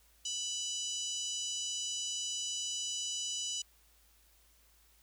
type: harmonic tone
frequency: 987.8 Hz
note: B5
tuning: in tune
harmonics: 3 / 4 / 5 / 6 / 7 / 8 / 9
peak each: -39 / -47 / -46 / -41 / -41 / -49 / -52 dBFS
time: 0.25-3.62 s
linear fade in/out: 5 ms
effects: added 55 Hz sine -67 dBFS peak until 5.02 s + white hiss -67 dBFS RMS until 5.02 s